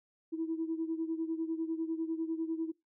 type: beating tone pair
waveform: sine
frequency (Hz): 322.5 / 332.5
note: E4 / E4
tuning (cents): -38 / +15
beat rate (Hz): 10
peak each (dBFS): -33 / -37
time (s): 0.32-2.72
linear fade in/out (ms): 20
effects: noise-tail reverb RT60 0.2 s tail -23 dB re dry + tanh soft clip ceiling -25 dBFS